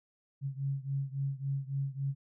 sine beating tone pair, 136.3 / 139.9 Hz, C#3 / C#3, -29 / +16 cents, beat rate 3.6 Hz, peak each -34 / -36 dBFS, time 0.41-2.15 s, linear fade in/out 50 ms, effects none

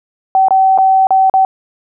sine tone with dropouts, 765 Hz, G5, 42 cents flat, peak -6 dBFS, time 0.35-1.45 s, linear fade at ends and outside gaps 1 ms, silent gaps 0.484-0.507 / 0.777-0.785 / 1.07-1.106 / 1.298-1.339 s, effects none

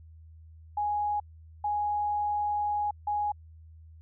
sine tone bursts at uneven times, 830.6 Hz, G#5, in tune, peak -26 dBFS, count 3, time 0.77-1.2 / 1.64-2.91 / 3.07-3.32 s, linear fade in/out 5 ms, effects added 80 Hz sine -48 dBFS peak until 4.01 s

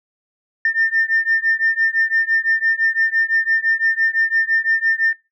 sine beating tone pair, 1801 / 1806.9 Hz, A6 / A6, +40 / +46 cents, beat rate 5.9 Hz, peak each -17 / -18 dBFS, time 0.65-5.13 s, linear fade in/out 2 ms, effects noise-tail reverb RT60 0.3 s tail -24 dB re dry + tanh soft clip ceiling -8 dBFS

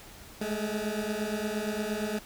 20% pulse beating tone pair, 208 / 216.6 Hz, G#3 / A3, +3 / -27 cents, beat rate 8.6 Hz, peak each -28 dBFS, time 0.41-2.19 s, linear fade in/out 5 ms, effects pink hiss -49 dBFS RMS until 2.25 s

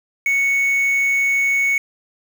triangle tone with quantisation, 2217 Hz, C#7, in tune, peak -13 dBFS, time 0.26-1.78 s, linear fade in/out 2 ms, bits 6, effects none

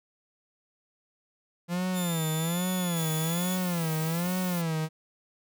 45% pulse tone with vibrato, 170.4 Hz, F3, 42 cents flat, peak -27 dBFS, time 1.68-4.89 s, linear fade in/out 50 ms, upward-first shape sine, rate 1.2 Hz, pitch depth 140 cents each way
5% pulse tone with pitch glide, 3564 to 3439 Hz, A7 to A7, +22 to -40 cents, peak -28 dBFS, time 1.93-3.59 s, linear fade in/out 50 ms, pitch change -62 cents, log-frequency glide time 2.2-2.92 s
blue noise, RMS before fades -39 dBFS, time 2.96-4.62 s, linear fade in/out 10 ms
effects none

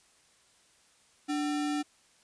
sine tone with sample-and-hold, 293.7 Hz, D4, in tune, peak -28 dBFS, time 1.28-1.83 s, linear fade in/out 20 ms, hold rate 1050 Hz, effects white hiss -64 dBFS RMS until 2.23 s + resampled to 22050 Hz

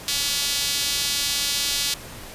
sawtooth tone with high-pass filter, 283.8 Hz, C#4, 41 cents sharp, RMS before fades -24 dBFS, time 0.08-1.94 s, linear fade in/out 2 ms, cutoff 3900 Hz, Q 1.4, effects pink hiss -39 dBFS RMS until 2.34 s + resampled to 32000 Hz

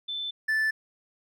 sine / triangle tone pair in turn, 3527 / 1755.4 Hz, A7 / A6, +3 / -5 cents, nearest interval octave, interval 1208 cents, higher first, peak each -30 / -21 dBFS, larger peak second, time 0.08-0.31 / 0.48-0.71 s, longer neither, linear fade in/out 10 ms, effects none

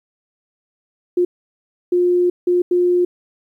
sine tone bursts at uneven times, 355.5 Hz, F4, 31 cents sharp, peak -12 dBFS, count 4, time 1.17-1.25 / 1.92-2.3 / 2.47-2.62 / 2.71-3.05 s, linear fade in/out 5 ms, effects 9-bit

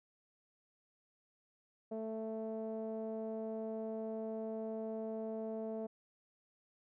sawtooth tone with low-pass filter, 220.9 Hz, A3, 7 cents sharp, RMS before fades -41 dBFS, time 1.91-5.87 s, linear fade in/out 10 ms, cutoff 580 Hz, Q 8.4, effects none

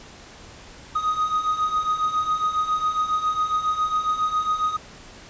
triangle beating tone pair, 1244.5 / 1251.8 Hz, D#6 / D#6, 0 / +10 cents, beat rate 7.3 Hz, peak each -25 / -20 dBFS, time 0.95-4.77 s, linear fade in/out 10 ms, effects pink hiss -44 dBFS RMS until 5.29 s + resampled to 16000 Hz

